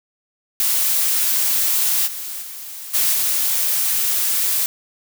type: noise with level steps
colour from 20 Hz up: blue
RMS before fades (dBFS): -18 / -29 / -33 / -17 / -19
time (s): 0.6-4.66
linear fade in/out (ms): 0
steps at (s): 2.06 / 2.41 / 2.93 / 3.12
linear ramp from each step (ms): 20
effects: none